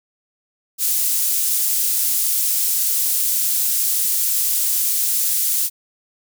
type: high-pass noise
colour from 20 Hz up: pink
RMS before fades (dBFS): -19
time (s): 0.78-5.7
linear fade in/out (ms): 50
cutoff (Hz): 9400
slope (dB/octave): 12
effects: none